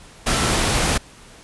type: tone in noise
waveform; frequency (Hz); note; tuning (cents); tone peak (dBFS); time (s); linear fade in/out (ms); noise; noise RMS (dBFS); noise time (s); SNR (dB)
sine; 1330; E6; +15; -30; 0.27-0.51; 10; pink; -19; 0.26-0.98; -14
effects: pink hiss -45 dBFS RMS until 1.43 s + resampled to 24000 Hz